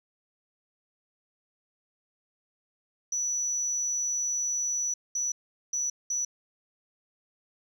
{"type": "tone bursts at uneven times", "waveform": "sine", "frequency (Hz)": 5920, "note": "F#8", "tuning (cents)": 0, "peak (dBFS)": -25, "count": 4, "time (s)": [[3.12, 4.94], [5.15, 5.32], [5.73, 5.9], [6.1, 6.25]], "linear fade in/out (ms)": 5, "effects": ["tanh soft clip ceiling -24 dBFS"]}